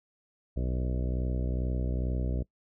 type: harmonic tone with a mistuned harmonic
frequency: 62.3 Hz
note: B1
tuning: 16 cents sharp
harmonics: 1 / 2 / 3 / 4 / 5 / 6 / 7 / 8 / 9 / 10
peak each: -29 / -35 / -39 / -41 / -43 / -45 / -46 / -47 / -48 / -49 dBFS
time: 0.56-2.43 s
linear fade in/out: 10 ms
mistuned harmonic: 10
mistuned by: +24 cents
effects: noise-tail reverb RT60 0.1 s tail -22 dB re dry